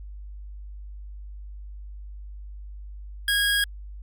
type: tone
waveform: 25% pulse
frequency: 1642 Hz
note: G#6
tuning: 20 cents flat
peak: -16 dBFS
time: 3.28-3.64 s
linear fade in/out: 2 ms
effects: added 50 Hz sine -36 dBFS peak until 4.02 s + MP3 64 kbps